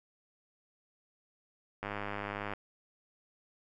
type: click train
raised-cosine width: 0.5 ms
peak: -22 dBFS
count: 73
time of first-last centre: 1.83-2.536 s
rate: 102 Hz
effects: none